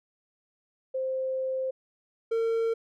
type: tone pair in turn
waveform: sine / triangle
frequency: 523.3 / 455.3 Hz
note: C5 / A#4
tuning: 0 / -41 cents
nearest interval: major second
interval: 241 cents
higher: first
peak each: -27 / -22 dBFS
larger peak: second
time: 0.94-1.71 / 2.31-2.74 s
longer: first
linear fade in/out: 10 ms
effects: none